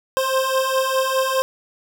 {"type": "beating tone pair", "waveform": "25% pulse", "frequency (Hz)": [523.3, 528.2], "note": ["C5", "C5"], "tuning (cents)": [0, 16], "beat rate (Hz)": 4.9, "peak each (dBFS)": [-19, -16], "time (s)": [0.17, 1.42], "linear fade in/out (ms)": 0, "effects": []}